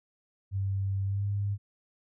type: tone with pitch glide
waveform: sine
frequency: 97.6 to 100.98 Hz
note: G2 to G#2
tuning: -7 to -48 cents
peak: -27 dBFS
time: 0.51-1.58 s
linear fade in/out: 50 ms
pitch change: +59 cents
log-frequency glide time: 1.05-1.25 s
effects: none